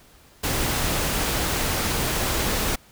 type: noise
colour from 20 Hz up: pink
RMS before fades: -24 dBFS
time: 0.43-2.76 s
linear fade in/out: 10 ms
effects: pink hiss -53 dBFS RMS until 2.91 s